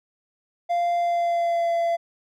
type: tone with pitch glide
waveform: triangle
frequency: 694 to 678.9 Hz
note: F5 to F5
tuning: -11 to -49 cents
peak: -18 dBFS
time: 0.69-1.97 s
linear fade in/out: 20 ms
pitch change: -38 cents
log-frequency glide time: 0.97-1.72 s
effects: none